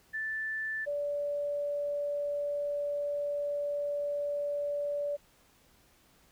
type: tone pair in turn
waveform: sine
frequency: 1760 / 578.7 Hz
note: A6 / D5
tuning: 0 / -26 cents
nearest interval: octave + perfect fifth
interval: 1926 cents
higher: first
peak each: -32 / -30 dBFS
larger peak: second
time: 0.13-0.86 / 0.86-5.17 s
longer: second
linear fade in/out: 20 ms
effects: pink hiss -64 dBFS RMS until 6.31 s

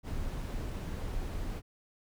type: noise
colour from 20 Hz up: brown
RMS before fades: -36 dBFS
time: 0.03-1.62 s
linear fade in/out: 50 ms
effects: none

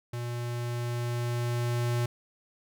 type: tone with level ramp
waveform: square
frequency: 120 Hz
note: B2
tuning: 49 cents flat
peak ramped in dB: -33 to -26 dBFS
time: 0.13-2.06 s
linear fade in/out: 5 ms
effects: none

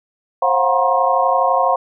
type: tone cluster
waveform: sine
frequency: 532 / 707 / 739 / 953 / 1071 Hz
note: C5 / F5 / F#5 / A#5 / C6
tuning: +29 / +21 / -2 / +38 / +40 cents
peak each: -19 dBFS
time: 0.42-1.76 s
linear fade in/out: 5 ms
effects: none

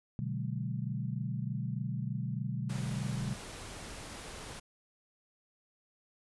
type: chord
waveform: sine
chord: G# half-diminished seventh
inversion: first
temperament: equal with one note detuned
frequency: 123.47 / 146.83 / 185 / 211.5 Hz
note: B2 / D3 / F#3 / G#3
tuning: 0 / 0 / 0 / +32 cents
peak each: -36 / -38 / -40 / -42 dBFS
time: 0.19-3.34 s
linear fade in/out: 0 ms
type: noise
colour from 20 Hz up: pink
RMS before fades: -45 dBFS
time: 2.69-4.6 s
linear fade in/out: 10 ms
effects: resampled to 24000 Hz

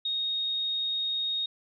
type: tone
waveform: sine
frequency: 3729 Hz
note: A#7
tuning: in tune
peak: -27 dBFS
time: 0.05-1.46 s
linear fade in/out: 5 ms
effects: none

